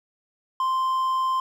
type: tone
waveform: triangle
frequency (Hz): 1044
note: C6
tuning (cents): -4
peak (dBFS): -19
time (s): 0.6-1.4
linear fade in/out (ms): 2
effects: none